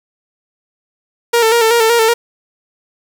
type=tone with vibrato; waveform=sawtooth; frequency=458.1 Hz; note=A#4; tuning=30 cents flat; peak=-5 dBFS; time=1.33-2.14 s; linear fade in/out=10 ms; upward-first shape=square; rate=5.3 Hz; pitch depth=47 cents each way; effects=7-bit